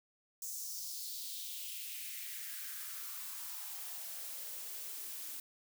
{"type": "noise with high-pass filter sweep", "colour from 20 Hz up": "blue", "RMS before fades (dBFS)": -44, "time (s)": [0.42, 5.4], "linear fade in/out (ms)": 2, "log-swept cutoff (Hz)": [6700, 260], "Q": 2.8, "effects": []}